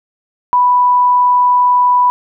sine tone, 987.8 Hz, B5, in tune, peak -7 dBFS, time 0.53-2.1 s, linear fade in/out 0 ms, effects none

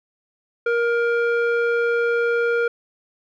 square tone with low-pass filter, 470.2 Hz, A#4, 15 cents sharp, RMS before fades -20 dBFS, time 0.66-2.68 s, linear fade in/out 5 ms, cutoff 1700 Hz, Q 2.1, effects none

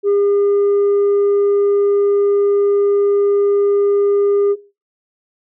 sine tone, 404.2 Hz, G#4, 47 cents flat, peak -9 dBFS, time 0.03-4.56 s, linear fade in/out 50 ms, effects noise-tail reverb RT60 0.3 s tail -17 dB re dry + tanh soft clip ceiling -10 dBFS

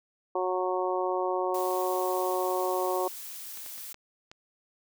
harmonic tone, 183.7 Hz, F#3, 12 cents flat, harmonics 2 / 3 / 4 / 5 / 6, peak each -30 / -32 / -33 / -34 / -35 dBFS, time 0.35-3.08 s, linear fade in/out 5 ms
blue noise, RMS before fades -41 dBFS, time 1.54-3.93 s, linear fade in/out 5 ms
clicks, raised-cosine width 0.2 ms, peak -29 dBFS, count 5, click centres 3.574 / 3.662 / 3.779 / 3.944 / 4.315 s
effects none

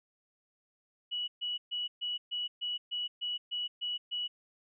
sine tone bursts, 2936 Hz, F#7, 14 cents flat, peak -32 dBFS, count 11, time 1.11-4.28 s, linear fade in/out 20 ms, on 170 ms, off 130 ms, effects none

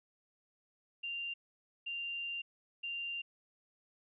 sine tone bursts at uneven times, 2784 Hz, F7, 6 cents flat, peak -37 dBFS, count 3, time 1.03-1.34 / 1.86-2.42 / 2.83-3.22 s, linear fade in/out 10 ms, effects none

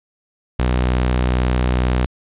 sawtooth tone, 62.2 Hz, B1, 13 cents sharp, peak -11 dBFS, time 0.59-2.06 s, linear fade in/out 5 ms, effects resampled to 8000 Hz + 8-bit

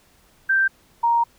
sine tone pair in turn, 1568 / 935.8 Hz, G6 / A#5, 0 / +6 cents, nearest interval major sixth, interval 894 cents, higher first, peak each -15 dBFS, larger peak neither, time 0.49-0.68 / 1.03-1.24 s, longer second, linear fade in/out 10 ms, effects pink hiss -57 dBFS RMS until 1.38 s

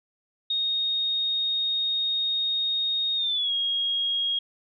sine tone with pitch glide, 3720 to 3276 Hz, A#7 to G#7, -4 to -24 cents, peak -23 dBFS, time 0.5-4.39 s, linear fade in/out 5 ms, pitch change -220 cents, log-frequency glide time 3.16-3.53 s, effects none

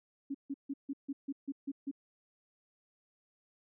sine tone bursts, 277.2 Hz, C#4, in tune, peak -34 dBFS, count 9, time 0.3-1.914 s, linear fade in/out 10 ms, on 46 ms, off 150 ms, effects none

